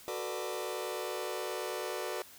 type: chord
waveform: sawtooth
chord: B minor seventh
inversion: second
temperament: just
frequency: 370.4 / 444.5 / 493.9 / 592.7 Hz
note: F#4 / A4 / B4 / D5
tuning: +2 / +18 / 0 / +16 cents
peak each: -36 / -37 / -37 / -37 dBFS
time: 0.08-2.22 s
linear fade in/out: 0 ms
effects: white hiss -54 dBFS RMS until 2.38 s